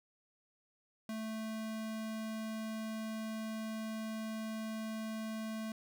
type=tone; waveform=square; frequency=220 Hz; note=A3; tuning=in tune; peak=-39 dBFS; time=1.09-5.72 s; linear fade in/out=2 ms; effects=none